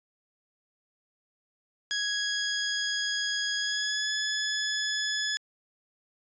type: tone with pitch glide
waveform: 15% pulse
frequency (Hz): 1661.2 to 1708.9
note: G#6 to G#6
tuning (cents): 0 to +49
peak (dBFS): -21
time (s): 1.91-5.37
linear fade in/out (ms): 0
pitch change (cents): +49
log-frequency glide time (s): 3.58-4.11
effects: resampled to 16000 Hz